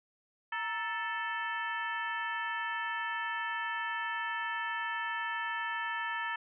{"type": "harmonic tone with a mistuned harmonic", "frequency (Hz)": 440, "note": "A4", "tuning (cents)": 0, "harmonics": [2, 3, 4, 5, 6, 7], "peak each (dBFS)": [-38, -40, -36, -46, -45, -47], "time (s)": [0.52, 6.36], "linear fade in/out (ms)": 5, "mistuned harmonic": 2, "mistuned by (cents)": 100, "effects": []}